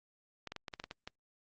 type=clicks; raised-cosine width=0.2 ms; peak=-24 dBFS; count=9; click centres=0.473 / 0.52 / 0.563 / 0.682 / 0.738 / 0.799 / 0.84 / 0.911 / 1.075 s; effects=low-pass 5000 Hz 12 dB/octave + Opus 48 kbps